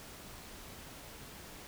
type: silence
effects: pink hiss -50 dBFS RMS until 1.67 s